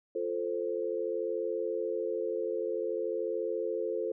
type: chord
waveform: sine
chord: F major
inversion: none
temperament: equal with one note detuned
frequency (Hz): 349.2 / 442.8 / 523.3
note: F4 / A4 / C5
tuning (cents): 0 / +11 / 0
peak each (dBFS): -36 / -33 / -35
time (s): 0.15-4.12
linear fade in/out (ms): 5
effects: none